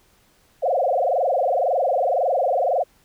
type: tone with frequency modulation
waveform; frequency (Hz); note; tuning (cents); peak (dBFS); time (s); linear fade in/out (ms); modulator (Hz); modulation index
sine; 624; D#5; +5; -17; 0.62-2.84; 20; 21.9; 5.2
effects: pink hiss -59 dBFS RMS until 3.04 s